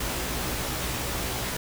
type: noise with comb filter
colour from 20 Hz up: pink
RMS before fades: -30 dBFS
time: 0-1.57 s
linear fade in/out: 5 ms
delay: 16 ms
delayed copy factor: +0.9
effects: none